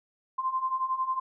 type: beating tone pair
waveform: sine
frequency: 1036 / 1047 Hz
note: C6 / C6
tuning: -17 / +1 cents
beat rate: 11 Hz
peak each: -32 / -28 dBFS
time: 0.38-1.2 s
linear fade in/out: 10 ms
effects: none